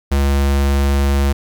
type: tone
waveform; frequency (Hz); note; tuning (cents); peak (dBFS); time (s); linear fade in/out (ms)
square; 69.6; C#2; +8; -13; 0.11-1.33; 10
effects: 9-bit